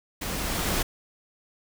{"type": "noise with level ramp", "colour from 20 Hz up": "pink", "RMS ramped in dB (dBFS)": [-32, -25], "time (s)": [0.21, 0.83], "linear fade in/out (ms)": 10, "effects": []}